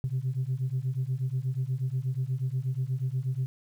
sine beating tone pair, 125.9 / 134.2 Hz, B2 / C3, +34 / +44 cents, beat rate 8.3 Hz, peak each -29 dBFS, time 0.04-3.46 s, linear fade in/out 0 ms, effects tanh soft clip ceiling -22 dBFS + 10-bit

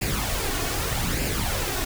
pink noise with flanger, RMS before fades -26 dBFS, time 0.01-1.85 s, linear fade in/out 10 ms, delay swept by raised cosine 0.41 to 2.81 ms, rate 0.82 Hz, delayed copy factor +0.55, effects none

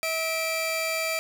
sawtooth tone pair together, 645.6 / 2349 Hz, E5 / D7, -36 / 0 cents, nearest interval octave + minor seventh, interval 2236 cents, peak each -25 dBFS, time 0.03-1.19 s, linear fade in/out 0 ms, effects none

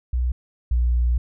sine tone pair in turn, 61.74 / 60.19 Hz, B1 / B1, 0 / -44 cents, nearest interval unison, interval 44 cents, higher first, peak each -18 / -15 dBFS, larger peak second, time 0.13-0.32 / 0.71-1.18 s, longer second, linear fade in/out 5 ms, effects tanh soft clip ceiling -13 dBFS

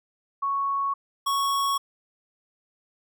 sine / square tone pair in turn, 1108.7 / 1108.7 Hz, C#6 / C#6, 0 / 0 cents, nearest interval unison, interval 0 cents, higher neither, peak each -23 dBFS, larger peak neither, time 0.42-0.94 / 1.26-1.78 s, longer neither, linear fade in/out 10 ms, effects none

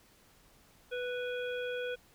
harmonic tone with a mistuned harmonic, 493.9 Hz, B4, in tune, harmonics 1 / 3 / 5 / 7, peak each -35 / -41 / -46 / -47 dBFS, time 0.91-1.96 s, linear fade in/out 20 ms, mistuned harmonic 7, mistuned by -68 cents, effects pink hiss -63 dBFS RMS until 2.14 s

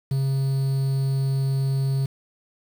triangle tone with quantisation, 135.4 Hz, C#3, 40 cents flat, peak -18 dBFS, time 0.11-2.06 s, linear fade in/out 5 ms, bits 7, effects none

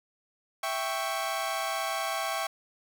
sawtooth chord, C# diminished, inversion first, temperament equal, 659.3 / 784 / 1108.7 Hz, E5 / G5 / C#6, 0 / 0 / 0 cents, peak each -30 dBFS, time 0.63-2.47 s, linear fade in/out 5 ms, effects none

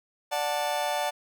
40% pulse chord, D major, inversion none, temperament just, 587.3 / 734.2 / 881 Hz, D5 / F#5 / A5, 0 / -14 / +2 cents, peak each -30 dBFS, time 0.31-1.11 s, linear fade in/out 20 ms, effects none

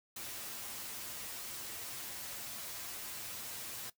white noise with comb filter, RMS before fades -44 dBFS, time 0.16-3.9 s, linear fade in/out 5 ms, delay 8.8 ms, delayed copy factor +0.6, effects noise-tail reverb RT60 0.1 s tail -17 dB re dry

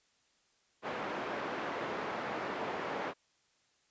pink band-pass noise, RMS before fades -38 dBFS, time 0.82-3.14 s, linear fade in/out 50 ms, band 340 to 1700 Hz, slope 12 dB/octave, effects white hiss -72 dBFS RMS until 3.9 s + resampled to 16000 Hz

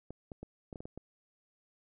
clicks, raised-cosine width 2 ms, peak -30 dBFS, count 8, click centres 0.106 / 0.318 / 0.43 / 0.728 / 0.758 / 0.805 / 0.855 / 0.976 s, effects none

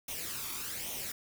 white noise with flanger, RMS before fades -39 dBFS, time 0.08-1.12 s, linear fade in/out 5 ms, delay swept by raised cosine 0.32 to 0.88 ms, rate 1.2 Hz, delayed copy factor +0.6, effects none

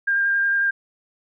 sine tone with vibrato, 1602 Hz, G6, 37 cents sharp, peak -17 dBFS, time 0.07-0.71 s, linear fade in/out 10 ms, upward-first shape square, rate 11 Hz, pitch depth 9 cents each way, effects none

